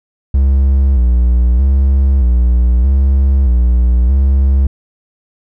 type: tone with vibrato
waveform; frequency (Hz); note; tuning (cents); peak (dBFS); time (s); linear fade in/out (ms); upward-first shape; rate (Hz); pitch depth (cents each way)
triangle; 64; C2; -38; -5; 0.34-4.67; 5; square; 0.8; 94
effects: none